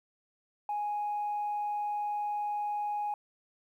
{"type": "tone", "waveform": "sine", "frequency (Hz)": 830.6, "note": "G#5", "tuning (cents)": 0, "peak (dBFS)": -29, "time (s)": [0.69, 3.14], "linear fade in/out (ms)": 2, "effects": ["tanh soft clip ceiling -27 dBFS", "11-bit"]}